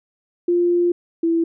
sine tone pair in turn, 349.2 / 332.2 Hz, F4 / E4, 0 / +13 cents, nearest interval minor second, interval 87 cents, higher first, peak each -14 / -15 dBFS, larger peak first, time 0.48-0.92 / 1.23-1.44 s, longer first, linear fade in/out 5 ms, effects none

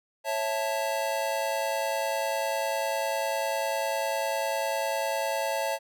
square chord, A major, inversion first, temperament just, 550 / 660 / 880 Hz, C#5 / E5 / A5, -14 / +2 / 0 cents, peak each -32 dBFS, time 0.24-5.79 s, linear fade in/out 50 ms, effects none

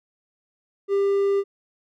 triangle tone, 397.5 Hz, G4, 24 cents sharp, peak -16 dBFS, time 0.88-1.44 s, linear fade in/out 50 ms, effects none

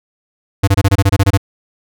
square tone bursts, 98 Hz, G2, in tune, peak -8 dBFS, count 11, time 0.63-1.376 s, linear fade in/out 10 ms, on 46 ms, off 24 ms, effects none

